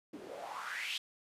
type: noise with band-pass filter sweep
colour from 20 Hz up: white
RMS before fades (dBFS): -42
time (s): 0.13-0.98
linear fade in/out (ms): 5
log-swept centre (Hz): 280 to 3400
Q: 5
effects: resampled to 32000 Hz